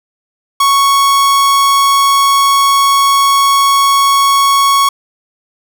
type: tone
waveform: 45% pulse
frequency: 1108.7 Hz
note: C#6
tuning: in tune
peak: -7 dBFS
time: 0.6-4.89 s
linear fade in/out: 5 ms
effects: none